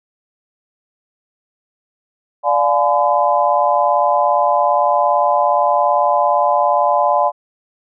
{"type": "chord", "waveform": "sine", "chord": "D diminished seventh", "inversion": "none", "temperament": "just", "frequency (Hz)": [587.3, 704.8, 845.8, 1014.9], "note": ["D5", "F5", "Ab5", "Cb6"], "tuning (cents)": [0, 16, 31, 47], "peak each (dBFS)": -17, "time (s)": [2.43, 7.32], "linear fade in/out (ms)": 50, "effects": []}